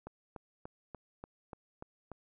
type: click train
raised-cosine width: 1 ms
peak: -30 dBFS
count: 8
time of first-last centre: 0.07-2.117 s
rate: 3.42 Hz
effects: none